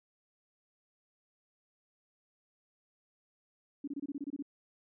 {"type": "tone bursts", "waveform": "sine", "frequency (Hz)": 283.6, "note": "C#4", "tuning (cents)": 40, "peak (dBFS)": -35, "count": 10, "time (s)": [3.84, 4.425], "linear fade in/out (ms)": 5, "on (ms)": 36, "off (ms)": 25, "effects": []}